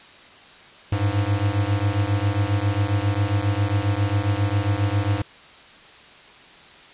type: beating tone pair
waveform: square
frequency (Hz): 98 / 105.4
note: G2 / G#2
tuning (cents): 0 / +26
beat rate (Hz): 7.4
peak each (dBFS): -23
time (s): 0.92-5.22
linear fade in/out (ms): 5
effects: white hiss -46 dBFS RMS until 6.93 s + resampled to 8000 Hz